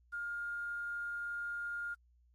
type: tone with quantisation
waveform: sine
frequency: 1413 Hz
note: F6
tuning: 20 cents sharp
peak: -37 dBFS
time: 0.12-1.95 s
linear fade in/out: 20 ms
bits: 11
effects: added 60 Hz sine -65 dBFS peak until 2.34 s + AAC 32 kbps